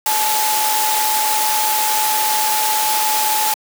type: tone in noise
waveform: sine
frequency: 861 Hz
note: A5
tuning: 38 cents flat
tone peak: -18 dBFS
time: 0.06-3.54 s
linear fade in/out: 2 ms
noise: white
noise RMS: -19 dBFS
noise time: 0.06-3.54 s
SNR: -2 dB
effects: high-pass 400 Hz 12 dB/octave